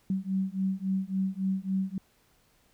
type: beating tone pair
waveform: sine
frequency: 189.1 / 192.7 Hz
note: F#3 / G3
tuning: +38 / -29 cents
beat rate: 3.6 Hz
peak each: -30 dBFS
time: 0.1-1.98 s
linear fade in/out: 2 ms
effects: pink hiss -66 dBFS RMS until 2.73 s